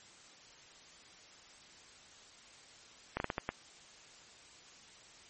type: slowing click train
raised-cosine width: 0.5 ms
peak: -18 dBFS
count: 6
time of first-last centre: 3.17-3.491 s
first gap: 31 ms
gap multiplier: 1.37
effects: white hiss -57 dBFS RMS until 5.29 s + MP3 32 kbps